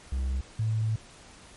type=tone pair in turn; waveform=triangle / sine; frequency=65.41 / 110.01 Hz; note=C2 / A2; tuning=0 / 0 cents; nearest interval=major sixth; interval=900 cents; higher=second; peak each=-24 dBFS; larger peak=neither; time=0.12-0.41 / 0.59-0.96 s; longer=second; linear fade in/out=5 ms; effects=pink hiss -51 dBFS RMS until 1.56 s + MP3 48 kbps